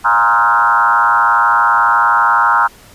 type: tone with frequency modulation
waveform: sine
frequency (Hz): 1161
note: D6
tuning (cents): -20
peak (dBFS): -8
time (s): 0.04-2.68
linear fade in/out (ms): 20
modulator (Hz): 112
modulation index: 2.8
effects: pink hiss -42 dBFS RMS until 2.94 s + resampled to 32000 Hz